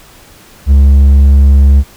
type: tone with hard clipping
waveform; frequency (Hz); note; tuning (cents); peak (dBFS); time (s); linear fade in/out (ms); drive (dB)
sine; 69.3; C#2; 0; -3; 0.66-1.84; 50; 3
effects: pink hiss -39 dBFS RMS until 1.96 s